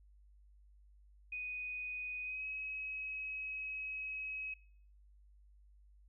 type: tone with pitch glide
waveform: sine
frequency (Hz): 2489 to 2553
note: D#7 to D#7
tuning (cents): 0 to +44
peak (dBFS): -39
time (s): 1.32-4.54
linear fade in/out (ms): 5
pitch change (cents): +44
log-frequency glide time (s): 2.23-2.45
effects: noise-tail reverb RT60 0.7 s tail -26 dB re dry + added 50 Hz sine -60 dBFS peak until 6.08 s